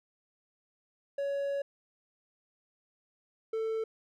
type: tone pair in turn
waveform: triangle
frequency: 560 / 444.5 Hz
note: C#5 / A4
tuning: +18 / +18 cents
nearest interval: major third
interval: 400 cents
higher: first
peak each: -28 dBFS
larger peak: neither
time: 1.18-1.62 / 3.53-3.84 s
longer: first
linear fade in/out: 5 ms
effects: none